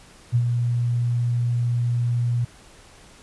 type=tone with ADSR envelope; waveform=sine; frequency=120 Hz; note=B2; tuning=49 cents flat; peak=-14 dBFS; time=0.32-2.45 s; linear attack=34 ms; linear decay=64 ms; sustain=-5 dB; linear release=8 ms; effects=pink hiss -49 dBFS RMS until 3.22 s + resampled to 24000 Hz